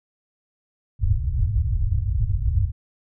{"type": "low-pass noise", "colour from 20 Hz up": "white", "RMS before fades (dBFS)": -21, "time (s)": [0.99, 2.72], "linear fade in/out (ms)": 50, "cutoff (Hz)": 110, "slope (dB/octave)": 48, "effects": []}